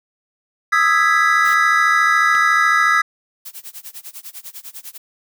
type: chord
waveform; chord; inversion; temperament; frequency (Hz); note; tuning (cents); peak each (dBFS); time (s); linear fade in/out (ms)
triangle; E major seventh; third; equal; 1244.5 / 1318.5 / 1661.2 / 1975.5; D#6 / E6 / G#6 / B6; 0 / 0 / 0 / 0; -16; 0.72-3.02; 10
type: noise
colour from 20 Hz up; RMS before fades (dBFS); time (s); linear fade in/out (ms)
white; -34; 1.44-1.55; 20
type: click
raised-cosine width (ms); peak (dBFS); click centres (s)
0.2; -14; 2.351
type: noise with tremolo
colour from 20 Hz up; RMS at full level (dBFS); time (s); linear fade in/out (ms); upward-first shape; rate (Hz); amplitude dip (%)
blue; -32; 3.45-4.98; 10; sine; 10; 95
effects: none